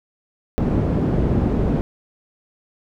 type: low-pass noise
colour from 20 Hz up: white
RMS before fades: -19 dBFS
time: 0.58-1.81 s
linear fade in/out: 0 ms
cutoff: 250 Hz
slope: 12 dB/octave
effects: none